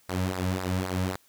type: tone with flanger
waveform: sawtooth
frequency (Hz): 92.5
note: F#2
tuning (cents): 0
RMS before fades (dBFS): -29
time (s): 0.09-1.16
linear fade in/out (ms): 0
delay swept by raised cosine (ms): 0.31 to 2.81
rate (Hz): 3.8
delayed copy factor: -0.75
effects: white hiss -62 dBFS RMS until 1.28 s